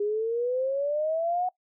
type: exponential sweep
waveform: sine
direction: up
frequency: 406.5 to 740 Hz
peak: -24 dBFS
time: 0-1.49 s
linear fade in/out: 5 ms
effects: noise-tail reverb RT60 0.1 s tail -21 dB re dry